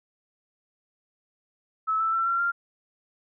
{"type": "tone with pitch steps", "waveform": "sine", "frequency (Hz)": [1300, 1322, 1344.3, 1367, 1390.1], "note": ["E6", "E6", "E6", "F6", "F6"], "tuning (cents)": [-24, 5, 34, -37, -8], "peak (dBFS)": -22, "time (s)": [1.87, 2.52], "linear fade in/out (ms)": 20, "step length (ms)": 130, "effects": []}